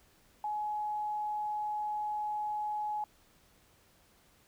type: tone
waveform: sine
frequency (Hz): 843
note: G#5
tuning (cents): +26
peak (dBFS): -32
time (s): 0.44-3.04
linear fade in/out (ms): 2
effects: pink hiss -65 dBFS RMS until 4.47 s